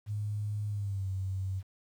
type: tone with pitch glide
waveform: sine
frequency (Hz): 104.4 to 95.18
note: G#2 to F#2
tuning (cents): +10 to +49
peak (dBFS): -31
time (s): 0.06-1.63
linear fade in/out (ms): 50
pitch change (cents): -161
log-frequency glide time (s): 0.68-1.08
effects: 10-bit